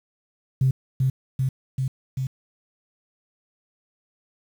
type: tone with echo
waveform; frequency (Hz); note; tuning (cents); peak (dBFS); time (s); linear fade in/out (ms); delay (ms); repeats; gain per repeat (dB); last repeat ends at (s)
sine; 131.6; C3; +10; -15; 0.61-0.71; 5; 390; 4; -2; 2.27
effects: tanh soft clip ceiling -11 dBFS + 8-bit